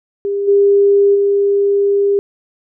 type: tone with level steps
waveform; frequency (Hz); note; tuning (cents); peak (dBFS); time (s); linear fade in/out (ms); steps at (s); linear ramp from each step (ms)
sine; 401.3; G4; +41; -15 / -7 / -10; 0.25-2.19; 0; 0.47 / 1.14; 20
effects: none